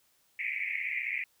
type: band-pass noise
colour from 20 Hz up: white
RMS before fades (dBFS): -34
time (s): 0.39-1.24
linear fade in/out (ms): 2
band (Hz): 2000 to 2400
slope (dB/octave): 96
effects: white hiss -69 dBFS RMS until 1.4 s